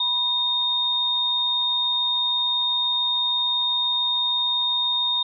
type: tone pair together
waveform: sine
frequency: 978 / 3687 Hz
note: B5 / A#7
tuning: -17 / -20 cents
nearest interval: octave + major seventh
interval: 2297 cents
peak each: -30 / -20 dBFS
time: 0-5.23 s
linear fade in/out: 5 ms
effects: none